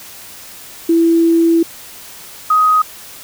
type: tone pair in turn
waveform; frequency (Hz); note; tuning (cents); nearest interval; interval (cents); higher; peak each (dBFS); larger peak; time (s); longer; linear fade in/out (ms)
sine; 332.4 / 1255; E4 / D#6; +15 / +15; octave + major seventh; 2300; second; -8; neither; 0.89-1.63 / 2.5-2.82; first; 5
effects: white hiss -35 dBFS RMS until 3.23 s